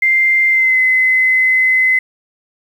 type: tone with pitch glide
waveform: sine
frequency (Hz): 2093 to 2040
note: C7 to C7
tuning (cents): 0 to -44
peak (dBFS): -9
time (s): 0.02-1.99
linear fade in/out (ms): 5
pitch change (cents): -44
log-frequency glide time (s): 0.49-0.79
effects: 7-bit